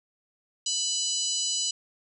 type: harmonic tone with a mistuned harmonic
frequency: 990 Hz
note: B5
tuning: 4 cents sharp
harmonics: 3 / 4 / 5 / 6 / 7 / 8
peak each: -33 / -33 / -33 / -33 / -33 / -33 dBFS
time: 0.66-1.71 s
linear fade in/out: 5 ms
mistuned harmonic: 4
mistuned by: +36 cents
effects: none